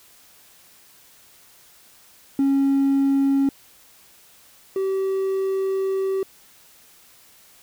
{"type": "tone pair in turn", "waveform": "triangle", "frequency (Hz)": [274.7, 385], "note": ["C#4", "G4"], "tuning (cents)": [-16, -31], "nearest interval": "tritone", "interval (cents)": 585, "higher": "second", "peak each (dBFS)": [-13, -18], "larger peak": "first", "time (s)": [[2.39, 3.49], [4.76, 6.23]], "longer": "second", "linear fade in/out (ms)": 2, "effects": ["tanh soft clip ceiling -11 dBFS", "white hiss -52 dBFS RMS until 7.62 s"]}